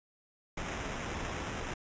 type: noise with sample-and-hold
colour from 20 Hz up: pink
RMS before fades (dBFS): -38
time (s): 0.57-1.74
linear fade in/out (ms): 5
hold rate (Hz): 4410
effects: resampled to 16000 Hz